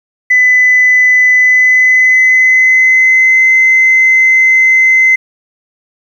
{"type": "tone with pitch glide", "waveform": "sine", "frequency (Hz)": [2004, 2057], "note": ["B6", "C7"], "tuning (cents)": [25, -30], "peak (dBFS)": -3, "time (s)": [0.3, 5.16], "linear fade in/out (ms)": 10, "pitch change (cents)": 45, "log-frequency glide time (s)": [1.35, 3.51], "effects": ["tanh soft clip ceiling 0 dBFS", "7-bit"]}